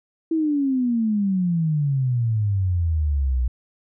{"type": "exponential sweep", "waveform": "sine", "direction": "down", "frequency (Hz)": [329.6, 59.8], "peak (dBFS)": -18, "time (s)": [0.31, 3.48], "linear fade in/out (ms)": 5, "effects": []}